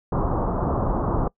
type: low-pass noise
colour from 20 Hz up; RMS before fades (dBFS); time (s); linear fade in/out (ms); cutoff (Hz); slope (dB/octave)
pink; -23; 0.12-1.28; 5; 1200; 48
effects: noise-tail reverb RT60 0.1 s tail -24 dB re dry